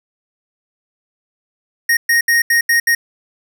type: tone bursts at uneven times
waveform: square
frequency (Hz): 1864.7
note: A#6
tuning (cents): 0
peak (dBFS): -11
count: 6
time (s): 1.89-1.97 / 2.09-2.21 / 2.28-2.42 / 2.5-2.61 / 2.69-2.8 / 2.87-2.95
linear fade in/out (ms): 5
effects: none